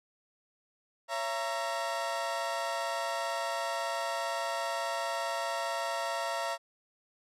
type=chord; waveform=30% pulse; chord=A# diminished; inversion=first; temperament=equal with one note detuned; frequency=554.4 / 672.3 / 932.3 Hz; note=C#5 / E5 / A#5; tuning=0 / +34 / 0 cents; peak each=-36 / -32 / -33 dBFS; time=1.08-6.58 s; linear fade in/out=50 ms; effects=low-pass 10000 Hz 12 dB/octave